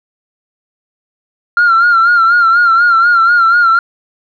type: tone with vibrato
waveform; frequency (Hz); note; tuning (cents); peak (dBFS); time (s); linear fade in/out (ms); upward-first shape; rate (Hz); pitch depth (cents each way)
sine; 1386; F6; -14; -4; 1.57-3.79; 2; sine; 4.1; 66
effects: tanh soft clip ceiling -3 dBFS